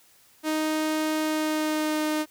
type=tone with pitch glide; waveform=sawtooth; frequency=311.1 to 307 Hz; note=D#4 to D#4; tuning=0 to -23 cents; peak=-20 dBFS; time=0.43-2.26 s; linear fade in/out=50 ms; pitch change=-23 cents; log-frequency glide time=1.19-2.02 s; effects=white hiss -58 dBFS RMS until 2.3 s